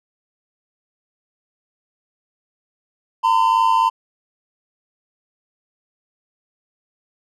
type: tone pair together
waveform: triangle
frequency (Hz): 912.8 / 1016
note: A#5 / B5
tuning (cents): -37 / +49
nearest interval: major second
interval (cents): 186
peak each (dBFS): -14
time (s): 3.23-3.9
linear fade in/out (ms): 20
effects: none